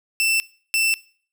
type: tone pair in turn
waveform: sawtooth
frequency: 2670 / 2670 Hz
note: E7 / E7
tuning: +22 / +22 cents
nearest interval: unison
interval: 0 cents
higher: neither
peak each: -14 dBFS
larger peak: neither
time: 0.2-0.4 / 0.74-0.94 s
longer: neither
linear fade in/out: 0 ms
effects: noise-tail reverb RT60 0.5 s tail -23 dB re dry